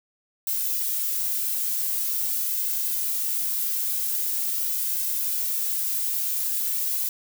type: noise with flanger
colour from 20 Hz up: violet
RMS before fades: -26 dBFS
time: 0.47-7.09 s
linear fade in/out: 2 ms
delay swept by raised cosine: 1.9 to 2.57 ms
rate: 0.44 Hz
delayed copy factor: +0.55
effects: none